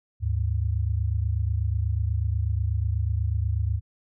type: tone pair together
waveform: sine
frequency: 74.72 / 102.9 Hz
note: D2 / G#2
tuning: +30 / -16 cents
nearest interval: tritone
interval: 554 cents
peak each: -25 dBFS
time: 0.2-3.81 s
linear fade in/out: 50 ms
effects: none